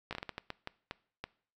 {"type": "slowing click train", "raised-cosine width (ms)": 0.3, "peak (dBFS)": -22, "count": 11, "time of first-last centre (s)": [0.11, 1.24], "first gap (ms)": 17, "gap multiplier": 1.39, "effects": ["noise-tail reverb RT60 0.5 s tail -21 dB re dry"]}